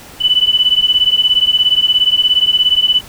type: beating tone pair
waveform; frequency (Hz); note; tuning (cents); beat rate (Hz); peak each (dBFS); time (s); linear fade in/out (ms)
sine; 2979 / 2996; F#7 / F#7; +11 / +21; 17; -12; 0.2-3.01; 20
effects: pink hiss -36 dBFS RMS until 3.08 s